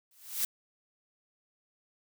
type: noise with exponential growth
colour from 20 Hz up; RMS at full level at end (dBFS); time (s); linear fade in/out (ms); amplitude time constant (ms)
blue; -27; 0.11-0.45; 2; 73
effects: none